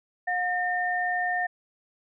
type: tone pair together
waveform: sine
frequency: 720 / 1814.3 Hz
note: F#5 / A#6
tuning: -47 / -47 cents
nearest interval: octave + major third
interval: 1600 cents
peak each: -27 dBFS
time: 0.27-1.47 s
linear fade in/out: 10 ms
effects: none